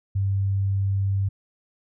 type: tone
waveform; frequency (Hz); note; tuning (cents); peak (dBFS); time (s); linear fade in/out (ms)
sine; 98; G2; 0; -20; 0.15-1.29; 10
effects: none